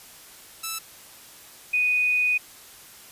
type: tone pair in turn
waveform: 5% pulse / sine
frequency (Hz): 1318.5 / 2483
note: E6 / D#7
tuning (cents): 0 / -4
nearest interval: major seventh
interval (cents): 1096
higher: second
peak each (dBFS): -17 / -19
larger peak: first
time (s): 0.63-0.79 / 1.73-2.38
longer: second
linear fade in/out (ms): 10
effects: white hiss -47 dBFS RMS until 3.11 s + resampled to 32000 Hz